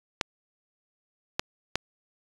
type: clicks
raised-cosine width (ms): 0.2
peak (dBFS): -7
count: 3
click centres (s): 0.212 / 1.395 / 1.756
effects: resampled to 24000 Hz